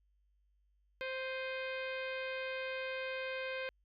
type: harmonic tone with a mistuned harmonic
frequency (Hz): 523.3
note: C5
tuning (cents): 0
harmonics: 1 / 2 / 3 / 4 / 5 / 6 / 7 / 8 / 9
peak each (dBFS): -40 / -50 / -44 / -47 / -46 / -52 / -56 / -58 / -63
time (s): 1.01-3.69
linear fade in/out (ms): 0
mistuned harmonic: 5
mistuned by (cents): -78
effects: added 50 Hz sine -70 dBFS peak until 3.84 s